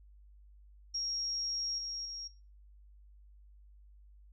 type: tone with level steps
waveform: sine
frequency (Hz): 5588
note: F8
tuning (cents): 0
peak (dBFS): -33 / -37 / -40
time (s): 0.94-2.28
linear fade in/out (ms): 10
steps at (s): 1.78 / 2.05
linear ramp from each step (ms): 5
effects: noise-tail reverb RT60 0.3 s tail -17 dB re dry + added 50 Hz sine -55 dBFS peak until 4.32 s